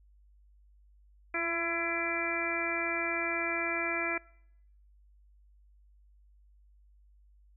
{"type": "harmonic tone with a mistuned harmonic", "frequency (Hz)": 336.1, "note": "E4", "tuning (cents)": 34, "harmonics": [1, 2, 3, 4, 5, 6, 7], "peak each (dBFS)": [-38, -39, -43, -38, -38, -37, -34], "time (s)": [1.34, 4.18], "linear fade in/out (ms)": 5, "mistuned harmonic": 1, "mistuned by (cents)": 17, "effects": ["noise-tail reverb RT60 0.8 s tail -25 dB re dry", "added 50 Hz sine -58 dBFS peak until 7.56 s"]}